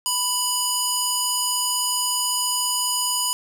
square tone with band-pass filter, 987.8 Hz, B5, in tune, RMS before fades -23 dBFS, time 0.06-3.33 s, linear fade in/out 0 ms, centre 8600 Hz, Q 1, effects none

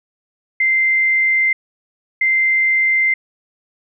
sine tone pair in turn, 2084 / 2084 Hz, C7 / C7, -7 / -7 cents, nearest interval unison, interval 0 cents, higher neither, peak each -12 dBFS, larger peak neither, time 0.6-1.53 / 2.21-3.14 s, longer neither, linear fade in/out 5 ms, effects none

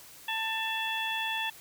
harmonic tone with a mistuned harmonic, 890 Hz, A5, 20 cents sharp, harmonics 1 / 2 / 3 / 4, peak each -35 / -35 / -35 / -35 dBFS, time 0.28-1.5 s, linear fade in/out 5 ms, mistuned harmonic 4, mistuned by -84 cents, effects white hiss -51 dBFS RMS until 1.6 s

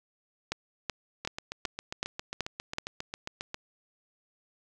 two click trains, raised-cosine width 0.2 ms, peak -13 / -18 dBFS, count 7 / 18, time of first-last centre 0.52-2.784 / 1.25-3.544 s, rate 2.65 / 7.41 Hz, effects none

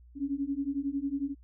sine beating tone pair, 273 / 284 Hz, C#4 / C#4, -26 / +42 cents, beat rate 11 Hz, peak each -33 / -32 dBFS, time 0.15-1.35 s, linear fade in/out 50 ms, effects added 60 Hz sine -52 dBFS peak until 1.43 s

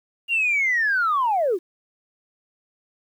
sine linear sweep, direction down, 2825 to 320 Hz, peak -17 dBFS, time 0.28-1.59 s, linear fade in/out 50 ms, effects tanh soft clip ceiling -14 dBFS + 9-bit

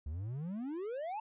triangle exponential sweep, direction up, 69.3 to 905 Hz, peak -35 dBFS, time 0.06-1.2 s, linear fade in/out 5 ms, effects resampled to 8000 Hz

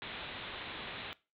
white low-pass noise, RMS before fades -44 dBFS, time 0.02-1.13 s, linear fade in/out 0 ms, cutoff 3900 Hz, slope 96 dB/octave, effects noise-tail reverb RT60 0.3 s tail -20 dB re dry

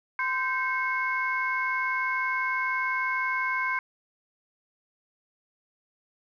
sine tone cluster, 1031 / 1563 / 2181 Hz, C6 / G6 / C#7, -26 / -6 / -29 cents, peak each -29 dBFS, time 0.19-3.79 s, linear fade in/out 2 ms, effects tanh soft clip ceiling -16 dBFS

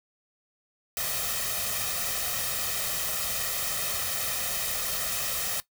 white noise with comb filter, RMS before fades -30 dBFS, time 0.97-5.6 s, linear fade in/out 0 ms, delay 1.6 ms, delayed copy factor +0.7, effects noise-tail reverb RT60 0.1 s tail -17 dB re dry

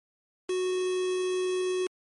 triangle tone with quantisation, 368.4 Hz, F#4, 7 cents flat, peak -24 dBFS, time 0.49-1.87 s, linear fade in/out 5 ms, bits 6, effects MP3 48 kbps

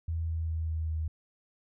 sine tone with pitch steps, 82 / 81.29 / 80.59 / 79.9 / 79.21 Hz, E2 / E2 / E2 / D#2 / D#2, -9 / -24 / -39 / +47 / +32 cents, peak -29 dBFS, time 0.08-1.08 s, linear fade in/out 5 ms, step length 200 ms, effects none

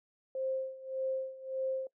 sine tone with tremolo, 527 Hz, C5, 12 cents sharp, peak -30 dBFS, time 0.35-1.87 s, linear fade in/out 2 ms, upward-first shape sine, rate 1.7 Hz, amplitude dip 85%, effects noise-tail reverb RT60 0.1 s tail -21 dB re dry

